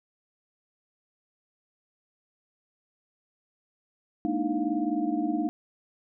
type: tone cluster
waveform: sine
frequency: 213.6 / 237.4 / 299 / 318.1 / 703 Hz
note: G#3 / A#3 / D4 / D#4 / F5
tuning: +49 / +32 / +31 / +38 / +11 cents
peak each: -35 / -34 / -28 / -30 / -35 dBFS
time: 4.25-5.49 s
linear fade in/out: 0 ms
effects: none